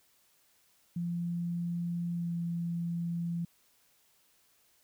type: tone with pitch glide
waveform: sine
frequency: 172.2 to 170.32 Hz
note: F3 to F3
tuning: -24 to -43 cents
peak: -31 dBFS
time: 0.96-3.45 s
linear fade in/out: 5 ms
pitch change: -19 cents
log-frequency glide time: 2.12-2.32 s
effects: white hiss -68 dBFS RMS until 4.83 s